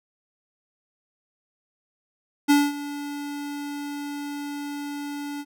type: tone with ADSR envelope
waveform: square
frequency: 288.3 Hz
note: D4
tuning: 32 cents flat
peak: -14 dBFS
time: 2.48-5.45 s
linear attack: 23 ms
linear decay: 220 ms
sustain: -17 dB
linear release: 48 ms
effects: none